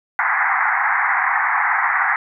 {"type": "band-pass noise", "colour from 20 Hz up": "white", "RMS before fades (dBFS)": -18, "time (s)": [0.19, 2.16], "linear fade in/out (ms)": 0, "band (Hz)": [750, 2100], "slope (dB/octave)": 96, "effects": []}